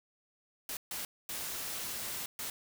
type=noise bursts at uneven times; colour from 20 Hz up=white; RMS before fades=-39 dBFS; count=4; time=0.69-0.77 / 0.91-1.05 / 1.29-2.26 / 2.39-2.5 s; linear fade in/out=2 ms; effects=none